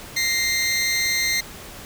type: tone pair together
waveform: 20% pulse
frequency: 1872.3 / 2093 Hz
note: A#6 / C7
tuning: +7 / 0 cents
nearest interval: major second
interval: 193 cents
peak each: -23 / -15 dBFS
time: 0.16-1.41 s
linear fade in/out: 10 ms
effects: pink hiss -39 dBFS RMS until 1.85 s